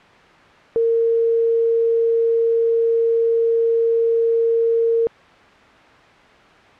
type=tone; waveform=sine; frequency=459.3 Hz; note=A#4; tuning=26 cents flat; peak=-14 dBFS; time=0.76-5.07 s; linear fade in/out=0 ms; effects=white hiss -46 dBFS RMS until 6.79 s + low-pass 2000 Hz 12 dB/octave

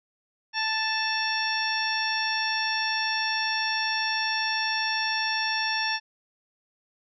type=harmonic tone with a mistuned harmonic; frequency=880 Hz; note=A5; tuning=in tune; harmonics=1 / 2 / 3 / 4 / 5 / 6; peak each=-31 / -29 / -32 / -36 / -38 / -30 dBFS; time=0.53-6 s; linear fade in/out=50 ms; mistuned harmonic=6; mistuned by=+73 cents; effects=none

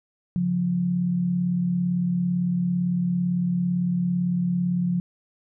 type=tone pair together; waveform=sine; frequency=140.05 / 177.9 Hz; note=C#3 / F3; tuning=+18 / +32 cents; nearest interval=major third; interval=414 cents; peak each=-30 / -21 dBFS; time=0.36-5 s; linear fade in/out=0 ms; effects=none

